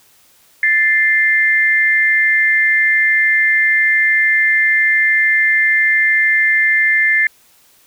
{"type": "tone pair together", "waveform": "sine", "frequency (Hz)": [1760, 2093], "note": ["A6", "C7"], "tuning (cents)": [0, 0], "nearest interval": "minor third", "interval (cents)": 300, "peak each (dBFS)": [-13, -13], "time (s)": [0.63, 7.27], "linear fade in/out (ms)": 2, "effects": ["white hiss -51 dBFS RMS until 7.86 s"]}